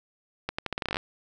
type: accelerating click train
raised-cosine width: 0.3 ms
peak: -13 dBFS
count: 13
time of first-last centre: 0.49-0.969 s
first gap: 95 ms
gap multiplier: 0.82
effects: none